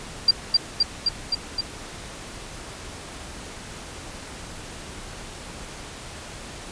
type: tone with echo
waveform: sine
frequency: 4729 Hz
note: D8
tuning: 11 cents sharp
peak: -11 dBFS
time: 0.28-0.31 s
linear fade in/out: 5 ms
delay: 260 ms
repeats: 5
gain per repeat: -2 dB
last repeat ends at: 1.61 s
effects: pink hiss -38 dBFS RMS until 6.71 s + resampled to 22050 Hz